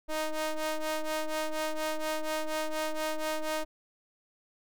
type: ring-modulated tone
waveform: sawtooth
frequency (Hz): 311.1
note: D#4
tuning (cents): 0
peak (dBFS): -23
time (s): 0.08-3.65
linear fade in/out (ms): 20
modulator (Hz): 309
effects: none